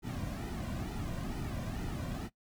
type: noise with flanger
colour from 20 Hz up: brown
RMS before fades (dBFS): -38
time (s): 0.02-2.3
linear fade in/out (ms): 50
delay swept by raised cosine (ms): 1.8 to 2.36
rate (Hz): 2.2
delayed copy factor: -0.7
effects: noise-tail reverb RT60 0.1 s tail -20 dB re dry